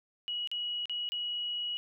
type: tone with dropouts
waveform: sine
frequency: 2914 Hz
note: F#7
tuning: 27 cents flat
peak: -32 dBFS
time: 0.28-1.77 s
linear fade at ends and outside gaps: 0 ms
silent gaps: 0.474-0.515 / 0.856-0.896 / 1.09-1.12 s
effects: none